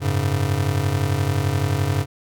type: chord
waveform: square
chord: F# suspended second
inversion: none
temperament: just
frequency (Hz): 92.5 / 104.06 / 138.75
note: F#2 / G#2 / C#3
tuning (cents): 0 / +4 / +2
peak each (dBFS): -24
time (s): 0-2.06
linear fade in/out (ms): 50
effects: none